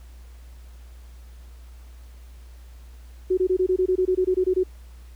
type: tone bursts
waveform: sine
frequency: 370 Hz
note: F#4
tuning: in tune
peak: -17 dBFS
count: 14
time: 3.3-4.636 s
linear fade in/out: 10 ms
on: 75 ms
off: 22 ms
effects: added 60 Hz sine -41 dBFS peak until 5.15 s + pink hiss -57 dBFS RMS until 5.15 s